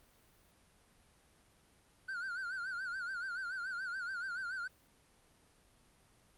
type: tone with vibrato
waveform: triangle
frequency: 1476 Hz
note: F#6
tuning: 5 cents flat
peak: -36 dBFS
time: 2.08-4.68 s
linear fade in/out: 10 ms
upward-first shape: sine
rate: 7 Hz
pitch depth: 110 cents each way
effects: pink hiss -67 dBFS RMS until 6.37 s + Opus 32 kbps